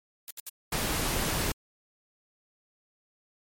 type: noise bursts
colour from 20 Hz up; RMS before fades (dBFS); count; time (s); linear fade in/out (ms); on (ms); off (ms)
blue; -37; 3; 0.28-0.492; 0; 26; 67
type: noise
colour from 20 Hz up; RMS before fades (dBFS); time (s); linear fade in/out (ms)
pink; -29; 0.72-1.52; 5
effects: MP3 64 kbps